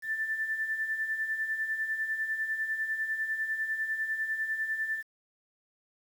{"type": "beating tone pair", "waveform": "sine", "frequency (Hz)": [1760, 1770], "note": ["A6", "A6"], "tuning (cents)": [0, 10], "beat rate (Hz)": 10, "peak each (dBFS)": [-38, -30], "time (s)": [0.02, 5.03], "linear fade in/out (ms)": 50, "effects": ["9-bit"]}